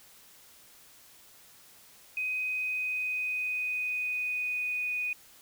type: tone with pitch glide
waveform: sine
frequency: 2509 to 2479 Hz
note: D#7 to D#7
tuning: +14 to -7 cents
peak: -29 dBFS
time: 2.17-5.13 s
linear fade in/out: 2 ms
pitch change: -21 cents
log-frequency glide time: 2.51-5 s
effects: white hiss -56 dBFS RMS until 5.41 s